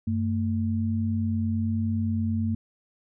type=tone pair together; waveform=sine; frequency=95.3 / 224.7 Hz; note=G2 / A3; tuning=-48 / +37 cents; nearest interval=octave + minor third; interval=1485 cents; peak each=-26 dBFS; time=0.07-2.55 s; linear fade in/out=5 ms; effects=none